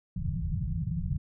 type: low-pass noise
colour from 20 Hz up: white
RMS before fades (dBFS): -31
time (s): 0.16-1.18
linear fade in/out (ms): 5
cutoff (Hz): 180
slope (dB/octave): 96
effects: none